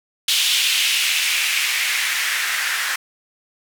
blue noise with band-pass filter sweep, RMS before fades -20 dBFS, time 0.28-2.96 s, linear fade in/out 5 ms, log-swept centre 3200 to 1600 Hz, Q 2.6, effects none

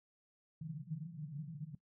pink band-pass noise, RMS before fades -45 dBFS, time 0.61-1.75 s, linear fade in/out 5 ms, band 140 to 170 Hz, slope 96 dB/octave, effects noise-tail reverb RT60 0.1 s tail -18 dB re dry

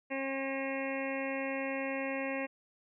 harmonic tone, 270 Hz, C#4, 45 cents flat, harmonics 1 / 2 / 3 / 4 / 6 / 7 / 8 / 9 / 10, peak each -38 / -37 / -45 / -46 / -48 / -43 / -43 / -46 / -45 dBFS, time 0.1-2.47 s, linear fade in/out 20 ms, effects none

